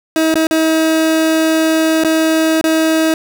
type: tone with dropouts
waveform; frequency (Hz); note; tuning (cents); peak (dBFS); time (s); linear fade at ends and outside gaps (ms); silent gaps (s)
30% pulse; 319.5; D#4; +46; -8; 0.16-3.14; 1; 0.342-0.355 / 0.47-0.51 / 2.037-2.047 / 2.612-2.64
effects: none